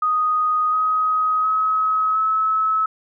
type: tone with pitch steps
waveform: sine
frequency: 1244.5 / 1261.1 / 1278 / 1295.1 Hz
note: D#6 / D#6 / D#6 / E6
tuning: 0 / +23 / +46 / -31 cents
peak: -16 dBFS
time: 0.02-2.86 s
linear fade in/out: 5 ms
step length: 710 ms
effects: none